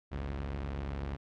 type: tone pair together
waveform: sawtooth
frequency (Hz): 49.25 / 69.8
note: G1 / C#2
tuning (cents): +9 / +13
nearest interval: tritone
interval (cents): 604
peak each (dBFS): -38 / -32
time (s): 0.11-1.17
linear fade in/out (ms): 20
effects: low-pass 3000 Hz 12 dB/octave